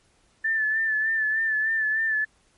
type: tone with vibrato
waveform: sine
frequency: 1760 Hz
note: A6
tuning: in tune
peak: -21 dBFS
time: 0.44-2.25 s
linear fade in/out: 10 ms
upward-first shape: sine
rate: 3.3 Hz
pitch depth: 38 cents each way
effects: pink hiss -63 dBFS RMS until 2.57 s + MP3 48 kbps